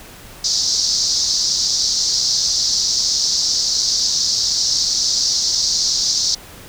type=band-pass noise; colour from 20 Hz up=white; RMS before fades=-18 dBFS; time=0.44-6.35 s; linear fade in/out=5 ms; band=4400 to 5900 Hz; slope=48 dB/octave; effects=pink hiss -39 dBFS RMS until 6.68 s